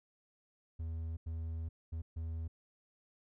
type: tone bursts at uneven times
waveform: triangle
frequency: 81.4 Hz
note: E2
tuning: 21 cents flat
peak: -35 dBFS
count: 4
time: 0.79-1.17 / 1.26-1.69 / 1.92-2.02 / 2.16-2.48 s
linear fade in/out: 10 ms
effects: none